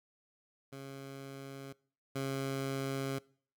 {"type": "tone pair in turn", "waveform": "15% pulse", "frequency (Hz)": [136.7, 135.76], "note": ["C#3", "C#3"], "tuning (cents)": [-24, -36], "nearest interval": "unison", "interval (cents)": 12, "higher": "first", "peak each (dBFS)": [-38, -28], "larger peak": "second", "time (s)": [[0.72, 1.73], [2.15, 3.19]], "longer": "second", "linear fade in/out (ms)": 10, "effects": ["noise-tail reverb RT60 0.5 s tail -23 dB re dry"]}